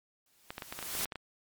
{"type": "noise with exponential growth", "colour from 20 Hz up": "white", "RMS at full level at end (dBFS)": -32, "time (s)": [0.26, 1.05], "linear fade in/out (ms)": 2, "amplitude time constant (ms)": 170}
{"type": "clicks", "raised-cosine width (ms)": 0.3, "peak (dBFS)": -22, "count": 11, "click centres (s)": [0.505, 0.581, 0.622, 0.725, 0.79, 0.827, 0.952, 1.01, 1.056, 1.122, 1.157]}
{"effects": ["MP3 96 kbps"]}